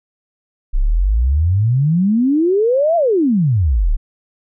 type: exponential two-way sweep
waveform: sine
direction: up then down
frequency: 30.4 to 698.5 to 30.4 Hz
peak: -11 dBFS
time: 0.73-3.97 s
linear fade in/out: 20 ms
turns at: 2.96 s
effects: none